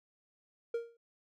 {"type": "tone with exponential decay", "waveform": "triangle", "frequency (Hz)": 466.2, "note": "A#4", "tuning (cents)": 0, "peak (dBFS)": -27, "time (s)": [0.74, 0.97], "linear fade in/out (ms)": 5, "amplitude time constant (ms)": 50, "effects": []}